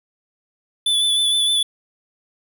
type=tone with vibrato; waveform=square; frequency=3478 Hz; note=A7; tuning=21 cents flat; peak=-16 dBFS; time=0.86-1.63 s; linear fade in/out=5 ms; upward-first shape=sine; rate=6.5 Hz; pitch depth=25 cents each way; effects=none